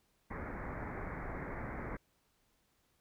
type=low-pass noise; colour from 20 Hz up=pink; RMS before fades=-42 dBFS; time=0.3-1.97 s; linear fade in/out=10 ms; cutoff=2200 Hz; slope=96 dB/octave; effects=pink hiss -75 dBFS RMS until 3 s